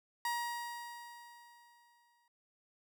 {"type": "tone with exponential decay", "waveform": "30% pulse", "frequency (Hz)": 950, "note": "A#5", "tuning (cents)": 33, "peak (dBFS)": -30, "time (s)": [0.25, 2.28], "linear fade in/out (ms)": 2, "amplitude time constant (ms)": 440, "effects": []}